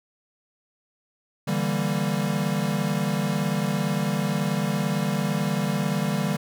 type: chord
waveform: square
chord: E half-diminished seventh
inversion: third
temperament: equal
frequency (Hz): 146.83 / 164.81 / 196 / 233.1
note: D3 / E3 / G3 / Bb3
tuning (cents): 0 / 0 / 0 / 0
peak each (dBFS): -29 / -30 / -27 / -32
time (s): 1.47-6.37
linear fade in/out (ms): 10
effects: none